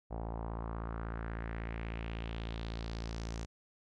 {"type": "tone with low-pass filter sweep", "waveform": "sawtooth", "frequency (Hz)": 56.3, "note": "A1", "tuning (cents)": 40, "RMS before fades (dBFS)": -40, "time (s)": [0.1, 3.46], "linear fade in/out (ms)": 20, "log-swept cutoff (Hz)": [760, 6600], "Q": 2.6, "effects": []}